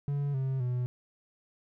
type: tone with pitch steps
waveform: triangle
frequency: 142.5 / 132.96 / 124.05 Hz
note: C#3 / C3 / B2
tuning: +48 / +28 / +8 cents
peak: -26 dBFS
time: 0.08-0.86 s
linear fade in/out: 0 ms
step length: 260 ms
effects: none